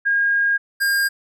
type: tone pair in turn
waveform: sine / square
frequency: 1625 / 1612.8 Hz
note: G#6 / G6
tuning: -38 / +49 cents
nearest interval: unison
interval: 13 cents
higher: first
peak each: -15 / -17 dBFS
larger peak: first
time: 0.05-0.58 / 0.8-1.09 s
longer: first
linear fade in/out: 20 ms
effects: none